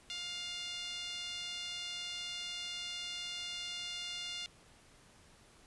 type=tone with band-pass filter; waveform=5% pulse; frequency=704 Hz; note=F5; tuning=14 cents sharp; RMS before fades=-42 dBFS; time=0.1-4.46 s; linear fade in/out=0 ms; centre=3200 Hz; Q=2.1; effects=pink hiss -62 dBFS RMS until 5.66 s + resampled to 24000 Hz